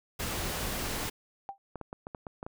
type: noise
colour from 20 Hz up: pink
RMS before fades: -34 dBFS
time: 0.19-1.1 s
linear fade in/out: 10 ms
type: tone with exponential decay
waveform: sine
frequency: 789 Hz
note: G5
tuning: 11 cents sharp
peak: -31 dBFS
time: 1.49-1.58 s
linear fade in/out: 0 ms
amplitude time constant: 19 ms
type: clicks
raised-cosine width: 1 ms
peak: -25 dBFS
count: 8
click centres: 1.757 / 1.813 / 1.929 / 2.069 / 2.148 / 2.268 / 2.429 / 2.465 s
effects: none